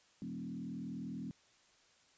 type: tone with frequency modulation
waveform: sine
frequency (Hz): 220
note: A3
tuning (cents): 0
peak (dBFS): -40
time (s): 0.22-1.31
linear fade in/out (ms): 0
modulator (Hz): 40.1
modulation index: 1.6
effects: white hiss -68 dBFS RMS until 2.17 s + resampled to 16000 Hz